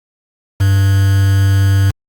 triangle tone with quantisation, 97.8 Hz, G2, 4 cents flat, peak -6 dBFS, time 0.6-1.91 s, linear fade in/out 10 ms, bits 4, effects Opus 48 kbps

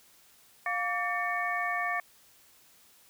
sine tone cluster, 707 / 1150 / 1794 / 2229 Hz, F5 / D6 / A6 / C#7, +21 / -37 / +33 / +9 cents, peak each -34 / -34 / -32 / -36 dBFS, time 0.66-2 s, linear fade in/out 2 ms, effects white hiss -60 dBFS RMS until 3.09 s

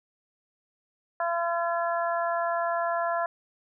harmonic tone, 340 Hz, F4, 46 cents flat, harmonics 2 / 3 / 4 / 5, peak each -27 / -31 / -33 / -35 dBFS, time 1.2-3.26 s, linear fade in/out 2 ms, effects none

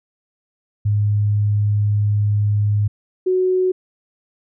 sine tone pair in turn, 103.83 / 370 Hz, G#2 / F#4, 0 / 0 cents, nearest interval octave + minor seventh, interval 2200 cents, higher second, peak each -14 dBFS, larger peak neither, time 0.85-2.88 / 3.26-3.72 s, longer first, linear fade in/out 10 ms, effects none

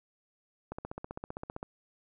click train, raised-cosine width 1 ms, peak -24 dBFS, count 15, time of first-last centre 0.72-1.629 s, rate 15.4 Hz, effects none

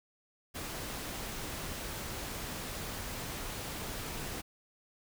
pink noise, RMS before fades -40 dBFS, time 0.54-4.42 s, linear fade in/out 20 ms, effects none

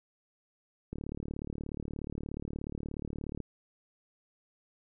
click train, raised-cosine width 3 ms, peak -25 dBFS, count 92, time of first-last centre 0.93-3.403 s, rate 36.8 Hz, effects none

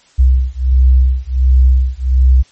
sine beating tone pair, 63.4 / 64.8 Hz, B1 / C2, +46 / -16 cents, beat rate 1.4 Hz, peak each -10 dBFS, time 0.18-2.43 s, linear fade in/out 20 ms, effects white hiss -49 dBFS RMS until 2.51 s + MP3 32 kbps

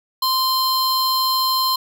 square tone pair together, 1041 / 4164 Hz, C6 / C8, -9 / -9 cents, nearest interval 2 octaves, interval 2400 cents, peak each -20 dBFS, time 0.22-1.76 s, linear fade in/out 5 ms, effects none

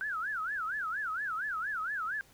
sine tone with vibrato, 1480 Hz, F#6, in tune, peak -32 dBFS, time 0.01-2.21 s, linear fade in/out 0 ms, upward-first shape sine, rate 4.3 Hz, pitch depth 280 cents each way, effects pink hiss -61 dBFS RMS until 2.33 s

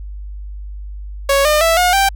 sawtooth tone with pitch steps, 554.4 / 604.6 / 659.3 / 719 / 784 Hz, C#5 / D#5 / E5 / F#5 / G5, 0 / -50 / 0 / -50 / 0 cents, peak -7 dBFS, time 1.29-2.09 s, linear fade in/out 5 ms, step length 160 ms, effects added 50 Hz sine -26 dBFS peak until 2.15 s

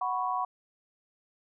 sine chord, F# suspended fourth, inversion none, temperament equal, 740 / 987.8 / 1108.7 Hz, F#5 / B5 / C#6, 0 / 0 / 0 cents, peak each -32 dBFS, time 0.01-0.45 s, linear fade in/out 5 ms, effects none

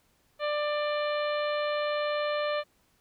harmonic tone, 593 Hz, D5, 17 cents sharp, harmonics 1 / 2 / 3 / 4 / 5 / 6 / 7, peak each -28 / -34 / -38 / -40 / -42 / -44 / -45 dBFS, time 0.39-2.64 s, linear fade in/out 50 ms, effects pink hiss -68 dBFS RMS until 3 s

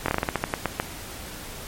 slowing click train, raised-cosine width 0.5 ms, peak -7 dBFS, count 12, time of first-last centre 0.06-0.799 s, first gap 23 ms, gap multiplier 1.2, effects pink hiss -38 dBFS RMS until 1.67 s + MP3 64 kbps

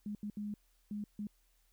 sine tone bursts at uneven times, 207.7 Hz, G#3, in tune, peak -37 dBFS, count 5, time 0.06-0.15 / 0.23-0.3 / 0.37-0.54 / 0.91-1.04 / 1.19-1.27 s, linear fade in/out 2 ms, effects added 40 Hz sine -70 dBFS peak until 1.72 s + white hiss -75 dBFS RMS until 1.72 s

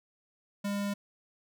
square tone, 202 Hz, G#3, 48 cents flat, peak -31 dBFS, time 0.64-0.94 s, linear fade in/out 10 ms, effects none

